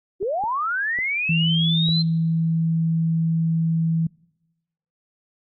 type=linear sweep; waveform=sine; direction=up; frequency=349.2 to 4154 Hz; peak=-21 dBFS; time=0.2-2.03 s; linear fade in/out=20 ms
type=clicks; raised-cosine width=2 ms; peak=-25 dBFS; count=4; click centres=0.228 / 0.438 / 0.988 / 1.888 s
type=tone; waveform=sine; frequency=163.5 Hz; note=E3; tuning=14 cents flat; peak=-18 dBFS; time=1.29-4.07 s; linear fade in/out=5 ms
effects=noise-tail reverb RT60 1.0 s tail -26 dB re dry + Opus 48 kbps